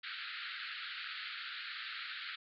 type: band-pass noise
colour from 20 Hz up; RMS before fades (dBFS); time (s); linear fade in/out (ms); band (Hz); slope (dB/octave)
pink; -44; 0.03-2.36; 10; 1300 to 4500; 96
effects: none